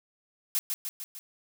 blue noise with echo, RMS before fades -27 dBFS, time 0.55-0.59 s, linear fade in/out 0 ms, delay 150 ms, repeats 4, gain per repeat -4 dB, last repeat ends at 1.19 s, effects none

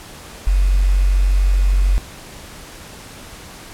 sine tone with quantisation, 46.62 Hz, F#1, 14 cents sharp, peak -11 dBFS, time 0.47-1.98 s, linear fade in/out 0 ms, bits 6, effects pink hiss -37 dBFS RMS until 3.73 s + low-pass 12000 Hz 12 dB/octave

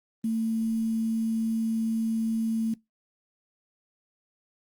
sine tone with quantisation, 224.4 Hz, A3, 34 cents sharp, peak -24 dBFS, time 0.24-2.74 s, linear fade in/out 5 ms, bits 8, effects noise-tail reverb RT60 0.2 s tail -24 dB re dry + Opus 32 kbps

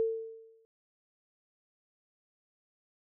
sine tone with exponential decay, 449.3 Hz, A4, 36 cents sharp, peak -24 dBFS, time 0-0.65 s, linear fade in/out 0 ms, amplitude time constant 140 ms, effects none

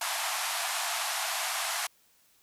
pink band-pass noise, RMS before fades -32 dBFS, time 0.01-1.87 s, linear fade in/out 5 ms, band 650 to 13000 Hz, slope 96 dB/octave, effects white hiss -65 dBFS RMS until 2.42 s

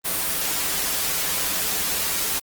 white noise with comb filter, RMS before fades -24 dBFS, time 0.04-2.4 s, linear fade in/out 20 ms, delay 8.4 ms, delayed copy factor -0.9, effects Opus 32 kbps

